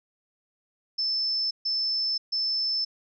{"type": "tone bursts", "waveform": "sine", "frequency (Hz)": 5274, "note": "E8", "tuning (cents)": 0, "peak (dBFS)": -24, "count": 3, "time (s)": [0.98, 2.85], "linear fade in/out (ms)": 10, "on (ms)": 530, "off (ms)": 140, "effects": []}